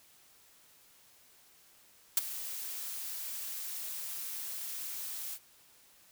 blue noise with ADSR envelope, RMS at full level -23 dBFS, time 2.17-5.39 s, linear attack 4 ms, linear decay 21 ms, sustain -17 dB, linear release 59 ms, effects white hiss -62 dBFS RMS until 6.11 s

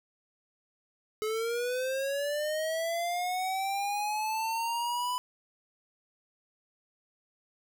square linear sweep, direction up, 426.4 to 999 Hz, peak -30 dBFS, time 1.22-5.18 s, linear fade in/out 0 ms, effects none

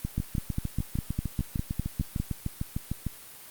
two click trains, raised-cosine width 5 ms, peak -15 / -17 dBFS, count 11 / 21, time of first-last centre 0.18-2.2 / 0.05-3.067 s, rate 4.95 / 6.63 Hz, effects white hiss -47 dBFS RMS until 3.5 s + Opus 32 kbps

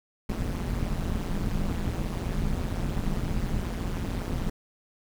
brown noise with amplitude modulation, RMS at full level -25 dBFS, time 0.29-4.5 s, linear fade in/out 5 ms, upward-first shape sine, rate 177 Hz, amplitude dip 90%, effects none

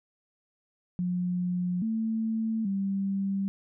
sine tone with pitch steps, 179 / 222.6 / 195.8 Hz, F3 / A3 / G3, +43 / +20 / -2 cents, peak -26 dBFS, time 0.99-3.48 s, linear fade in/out 0 ms, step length 830 ms, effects none

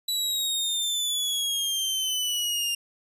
sawtooth exponential sweep, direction down, 3951 to 2794 Hz, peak -22 dBFS, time 0.08-2.75 s, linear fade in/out 5 ms, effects resampled to 32000 Hz

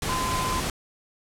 sine tone in noise, 1026 Hz, C6, 34 cents flat, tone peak -27 dBFS, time 0.09-0.6 s, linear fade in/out 2 ms, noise pink, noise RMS -28 dBFS, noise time 0.02-0.7 s, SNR -2 dB, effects low-pass 11000 Hz 12 dB/octave

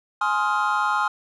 triangle chord, F minor seventh, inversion first, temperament just, 838.1 / 1047.7 / 1257.2 / 1396.9 Hz, Ab5 / C6 / Eb6 / F6, +16 / +2 / +18 / 0 cents, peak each -23 dBFS, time 0.21-1.08 s, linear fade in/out 5 ms, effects tanh soft clip ceiling -9 dBFS + resampled to 24000 Hz

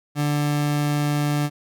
30% pulse tone, 146.83 Hz, D3, in tune, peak -17 dBFS, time 0.15-1.5 s, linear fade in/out 50 ms, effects none

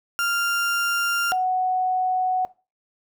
35% pulse / sine tone pair in turn, 1394 / 741.2 Hz, F6 / F#5, -4 / +3 cents, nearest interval major seventh, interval 1093 cents, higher first, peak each -19 dBFS, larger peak neither, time 0.19-1.32 / 1.32-2.45 s, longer neither, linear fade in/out 0 ms, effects noise-tail reverb RT60 0.3 s tail -19 dB re dry

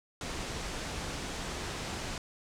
pink low-pass noise, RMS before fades -38 dBFS, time 0.21-2.18 s, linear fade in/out 2 ms, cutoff 8200 Hz, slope 24 dB/octave, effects none

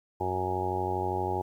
harmonic tone, 92.5 Hz, F#2, in tune, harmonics 1 / 2 / 3 / 4 / 5 / 6 / 7 / 8 / 9 / 10, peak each -35 / -43 / -42 / -33 / -39 / -43 / -41 / -41 / -31 / -42 dBFS, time 0.2-1.42 s, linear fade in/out 10 ms, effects 10-bit

